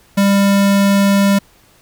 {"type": "tone", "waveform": "square", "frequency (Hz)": 198.8, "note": "G3", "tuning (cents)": 25, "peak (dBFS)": -10, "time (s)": [0.17, 1.39], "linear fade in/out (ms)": 10, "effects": ["pink hiss -50 dBFS RMS until 1.81 s"]}